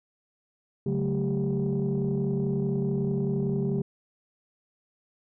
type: tone cluster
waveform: sine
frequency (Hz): 141.4 / 186.2 / 217.3 / 395.2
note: C#3 / F#3 / A3 / G4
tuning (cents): +35 / +11 / -21 / +14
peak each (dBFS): -27 / -29 / -30 / -29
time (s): 0.86-3.82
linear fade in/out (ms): 5
effects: tanh soft clip ceiling -19 dBFS